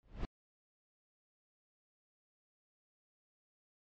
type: noise with exponential growth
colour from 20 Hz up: brown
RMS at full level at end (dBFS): -33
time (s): 0.03-0.25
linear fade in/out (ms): 0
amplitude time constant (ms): 47
effects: low-pass 4000 Hz 12 dB/octave + MP3 32 kbps